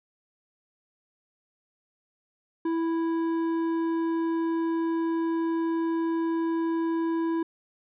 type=tone with hard clipping; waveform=sine; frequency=329.6 Hz; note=E4; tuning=in tune; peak=-26 dBFS; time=2.65-7.43 s; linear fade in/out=5 ms; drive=8 dB; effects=resampled to 8000 Hz

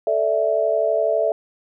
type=chord; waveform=sine; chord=A suspended fourth; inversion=none; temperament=equal; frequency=440 / 587.3 / 659.3 Hz; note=A4 / D5 / E5; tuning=0 / 0 / 0 cents; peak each=-23 / -22 / -19 dBFS; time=0.07-1.32 s; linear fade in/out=2 ms; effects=none

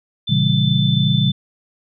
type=tone; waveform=sine; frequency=3531 Hz; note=A7; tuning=5 cents sharp; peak=-21 dBFS; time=0.27-1.32 s; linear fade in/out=10 ms
type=chord; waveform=sine; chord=A# diminished seventh; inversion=none; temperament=just; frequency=116.54 / 139.85 / 167.82 / 201.4 Hz; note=A#2 / C#3 / E3 / G3; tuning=0 / +16 / +31 / +47 cents; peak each=-20 / -17 / -20 / -21 dBFS; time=0.29-1.32 s; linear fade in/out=10 ms
effects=none

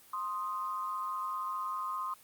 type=tone pair together; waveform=sine; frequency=1049.2 / 1244.5 Hz; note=C6 / D#6; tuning=+4 / 0 cents; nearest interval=minor third; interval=296 cents; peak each=-35 / -37 dBFS; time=0.13-2.14 s; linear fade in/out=5 ms; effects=white hiss -58 dBFS RMS until 2.23 s + Opus 24 kbps

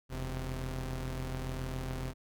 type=tone pair together; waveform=sawtooth; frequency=40.95 / 130 Hz; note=E1 / C3; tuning=-11 / -11 cents; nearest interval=octave + minor sixth; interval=2000 cents; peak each=-34 / -34 dBFS; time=0.09-2.14 s; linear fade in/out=50 ms; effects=none

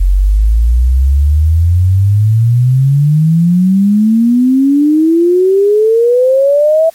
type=exponential sweep; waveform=sine; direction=up; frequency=44.43 to 659.3 Hz; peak=-5 dBFS; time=0-6.9 s; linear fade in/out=10 ms; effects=white hiss -43 dBFS RMS until 6.94 s + MP3 64 kbps

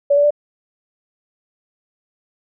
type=tone with pitch steps; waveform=sine; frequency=569 / 578.6 / 588.4 Hz; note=C#5 / D5 / D5; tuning=+45 / -26 / +3 cents; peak=-10 dBFS; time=0.1-0.307 s; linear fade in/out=10 ms; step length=69 ms; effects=none

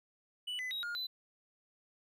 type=tone with pitch steps; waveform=triangle; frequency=2964 / 2010 / 3814 / 1421 / 4012 Hz; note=F#7 / B6 / A#7 / F6 / B7; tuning=+2 / +30 / +39 / +30 / +26 cents; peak=-35 dBFS; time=0.47-1.07 s; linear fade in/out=10 ms; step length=120 ms; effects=none

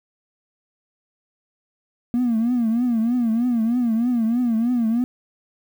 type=tone with vibrato; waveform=triangle; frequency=235 Hz; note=A#3; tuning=14 cents sharp; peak=-14 dBFS; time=2.14-5.04 s; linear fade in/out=0 ms; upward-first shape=triangle; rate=3.2 Hz; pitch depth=130 cents each way; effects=tanh soft clip ceiling -13 dBFS + 8-bit

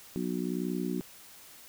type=harmonic tone; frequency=61 Hz; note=B1; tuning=21 cents flat; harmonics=3 / 4 / 5 / 6; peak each=-34 / -35 / -36 / -37 dBFS; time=0.16-1.01 s; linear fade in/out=0 ms; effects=white hiss -52 dBFS RMS until 1.68 s

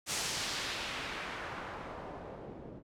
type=noise with low-pass filter sweep; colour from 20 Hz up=white; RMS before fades=-40 dBFS; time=0.06-2.83 s; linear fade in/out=50 ms; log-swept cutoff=8200 to 340 Hz; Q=1; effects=none

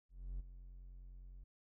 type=tone with ADSR envelope; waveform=triangle; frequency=44.9 Hz; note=F1; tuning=49 cents sharp; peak=-37 dBFS; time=0.09-1.44 s; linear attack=310 ms; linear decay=11 ms; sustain=-12 dB; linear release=5 ms; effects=none

